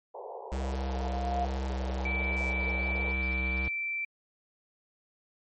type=band-pass noise; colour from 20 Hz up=pink; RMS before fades=-42 dBFS; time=0.14-3.13 s; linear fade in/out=10 ms; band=400 to 980 Hz; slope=96 dB/octave
type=tone with exponential growth; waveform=sine; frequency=706 Hz; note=F5; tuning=19 cents sharp; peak=-27 dBFS; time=0.2-1.45 s; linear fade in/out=2 ms; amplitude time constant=270 ms
type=tone with vibrato; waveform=square; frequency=65.6 Hz; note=C2; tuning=5 cents sharp; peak=-31 dBFS; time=0.52-3.68 s; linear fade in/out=0 ms; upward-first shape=square; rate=1.3 Hz; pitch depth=14 cents each way
type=tone with pitch glide; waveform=sine; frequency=2322 to 2338 Hz; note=D7 to D7; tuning=-20 to -8 cents; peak=-30 dBFS; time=2.05-4.05 s; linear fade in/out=5 ms; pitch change=+12 cents; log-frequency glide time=2.66-3.84 s
effects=MP3 32 kbps